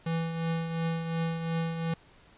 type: tone with tremolo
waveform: square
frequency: 164.81 Hz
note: E3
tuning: in tune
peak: -27 dBFS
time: 0.06-1.94 s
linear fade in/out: 5 ms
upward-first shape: triangle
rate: 2.8 Hz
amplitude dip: 55%
effects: pink hiss -58 dBFS RMS until 2.37 s + resampled to 8000 Hz